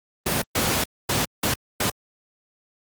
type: noise bursts at uneven times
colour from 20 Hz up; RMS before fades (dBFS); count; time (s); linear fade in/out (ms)
pink; -22; 5; 0.26-0.42 / 0.55-0.84 / 1.09-1.25 / 1.43-1.54 / 1.8-1.9; 5
effects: high-pass 80 Hz 12 dB/octave + Opus 24 kbps